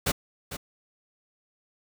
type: noise with echo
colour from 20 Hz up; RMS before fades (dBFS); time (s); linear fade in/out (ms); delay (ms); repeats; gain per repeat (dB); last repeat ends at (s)
pink; -25; 0.06-0.12; 10; 450; 1; -11; 0.57
effects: none